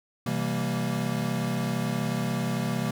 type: chord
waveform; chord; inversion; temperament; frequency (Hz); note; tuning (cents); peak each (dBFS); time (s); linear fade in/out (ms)
square; C dominant seventh; none; equal with one note detuned; 128.86 / 164.81 / 196 / 233.1; C3 / E3 / G3 / Bb3; -26 / 0 / 0 / 0; -32 / -33 / -33 / -32; 0.26-2.91; 5
effects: none